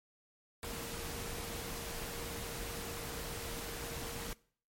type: tone in noise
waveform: sine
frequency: 466.2 Hz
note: A#4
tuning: in tune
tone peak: -48 dBFS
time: 0.63-4.33 s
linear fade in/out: 0 ms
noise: pink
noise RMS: -42 dBFS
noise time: 0.63-4.33 s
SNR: -9 dB
effects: noise-tail reverb RT60 0.5 s tail -22 dB re dry + MP3 64 kbps